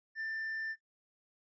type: tone with tanh clipping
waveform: sine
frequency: 1781 Hz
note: A6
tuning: 21 cents sharp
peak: -37 dBFS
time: 0.15-0.76 s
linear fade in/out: 50 ms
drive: 3 dB
effects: noise-tail reverb RT60 0.1 s tail -17 dB re dry + resampled to 16000 Hz